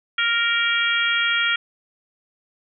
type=harmonic tone; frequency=466.2 Hz; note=A#4; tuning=in tune; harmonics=3 / 4 / 5 / 6 / 7; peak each=-22 / -25 / -24 / -29 / -24 dBFS; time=0.18-1.56 s; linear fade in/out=5 ms; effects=none